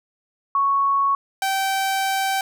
sine / sawtooth tone pair in turn, 1108.7 / 774.9 Hz, C#6 / G5, 0 / -20 cents, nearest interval tritone, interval 620 cents, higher first, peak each -16 dBFS, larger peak neither, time 0.55-1.15 / 1.42-2.41 s, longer second, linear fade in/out 2 ms, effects none

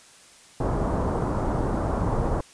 pink low-pass noise, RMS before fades -25 dBFS, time 0.6-2.41 s, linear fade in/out 5 ms, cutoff 1100 Hz, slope 24 dB/octave, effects white hiss -51 dBFS RMS until 2.53 s + resampled to 22050 Hz

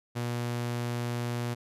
sawtooth tone, 120 Hz, B2, 49 cents flat, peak -26 dBFS, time 0.15-1.55 s, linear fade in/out 20 ms, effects resampled to 32000 Hz

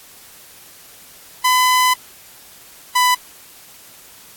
sawtooth tone pair in turn, 1008 / 997 Hz, B5 / B5, +35 / +16 cents, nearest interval unison, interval 19 cents, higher first, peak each -8 dBFS, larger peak neither, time 1.44-1.94 / 2.95-3.15 s, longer first, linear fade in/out 10 ms, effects white hiss -43 dBFS RMS until 4.36 s + AAC 64 kbps

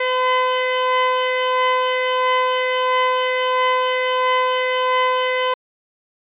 sawtooth tone pair together, 509 / 1016.5 Hz, C5 / B5, -48 / +50 cents, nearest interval octave, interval 1198 cents, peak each -15 dBFS, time 0-5.54 s, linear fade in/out 5 ms, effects resampled to 8000 Hz

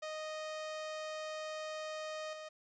sawtooth tone with level steps, 621 Hz, D#5, 3 cents flat, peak -36 / -41 dBFS, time 0.02-2.49 s, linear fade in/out 10 ms, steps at 2.33 s, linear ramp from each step 2 ms, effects resampled to 16000 Hz + 12-bit

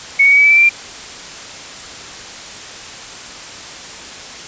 sine tone with pitch steps, 2217 / 2239 / 2261 / 2283 / 2306 / 2329 / 2352 / 2375 Hz, C#7 / C#7 / C#7 / D7 / D7 / D7 / D7 / D7, 0 / +17 / +34 / -50 / -32 / -15 / +2 / +19 cents, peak -6 dBFS, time 0.19-0.694 s, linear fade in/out 10 ms, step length 63 ms, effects white hiss -31 dBFS RMS until 4.47 s + resampled to 16000 Hz

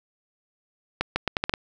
accelerating click train, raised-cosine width 0.3 ms, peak -7 dBFS, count 7, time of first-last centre 1.01-1.538 s, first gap 150 ms, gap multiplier 0.78, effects none

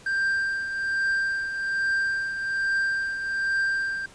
triangle tone with tremolo, 1581 Hz, G6, 14 cents sharp, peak -19 dBFS, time 0.06-4.06 s, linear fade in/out 5 ms, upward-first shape triangle, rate 1.2 Hz, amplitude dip 60%, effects pink hiss -50 dBFS RMS until 4.14 s + resampled to 22050 Hz

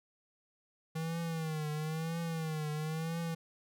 square tone with vibrato, 159.2 Hz, D#3, 40 cents sharp, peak -35 dBFS, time 0.95-3.35 s, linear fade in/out 10 ms, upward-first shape triangle, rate 1 Hz, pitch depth 100 cents each way, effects none

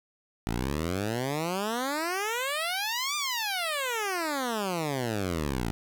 10% pulse exponential two-way sweep, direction up then down, 53.6 to 1212 to 53.6 Hz, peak -20 dBFS, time 0.47-5.71 s, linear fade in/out 0 ms, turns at 3.16 s, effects none

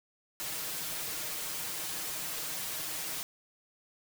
white noise with comb filter, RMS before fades -37 dBFS, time 0.4-3.23 s, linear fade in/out 0 ms, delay 6.4 ms, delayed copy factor +0.8, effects none

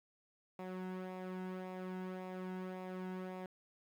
sawtooth tone with flanger, 185 Hz, F#3, in tune, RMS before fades -44 dBFS, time 0.59-3.46 s, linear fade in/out 2 ms, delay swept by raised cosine 0.61 to 1.71 ms, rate 1.8 Hz, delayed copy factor -0.55, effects low-pass 2000 Hz 12 dB/octave + 11-bit

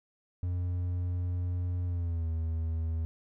triangle tone with pitch glide, 89 to 81.14 Hz, F2 to E2, +33 to -27 cents, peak -27 dBFS, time 0.43-3.05 s, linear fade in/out 0 ms, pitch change -160 cents, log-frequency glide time 1.85-2.29 s, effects none

